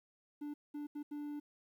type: tone bursts at uneven times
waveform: triangle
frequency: 293.7 Hz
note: D4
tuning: in tune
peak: -38 dBFS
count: 4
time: 0.41-0.54 / 0.74-0.87 / 0.95-1.03 / 1.11-1.4 s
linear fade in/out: 10 ms
effects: 12-bit